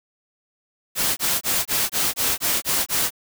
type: noise bursts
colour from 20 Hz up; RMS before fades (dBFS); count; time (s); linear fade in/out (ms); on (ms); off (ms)
white; -21; 9; 0.95-3.106; 50; 220; 22
effects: none